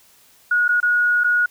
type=tone with dropouts; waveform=sine; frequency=1450 Hz; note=F#6; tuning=35 cents flat; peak=-14 dBFS; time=0.51-1.46 s; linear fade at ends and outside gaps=5 ms; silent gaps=0.681-0.689 / 0.803-0.828 / 1.237-1.243 s; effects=white hiss -53 dBFS RMS until 1.5 s